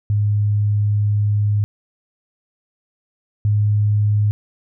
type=tone pair in turn; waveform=sine; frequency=103.83 / 104.49 Hz; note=G#2 / G#2; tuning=0 / +11 cents; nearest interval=unison; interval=11 cents; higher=second; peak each=-14 / -13 dBFS; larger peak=second; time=0.1-1.64 / 3.45-4.31 s; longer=first; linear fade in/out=0 ms; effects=none